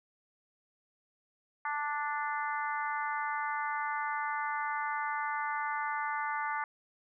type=harmonic tone; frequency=293.7 Hz; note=D4; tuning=in tune; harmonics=3 / 4 / 5 / 6 / 7; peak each=-35 / -37 / -39 / -41 / -42 dBFS; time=1.65-6.64 s; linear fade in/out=2 ms; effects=none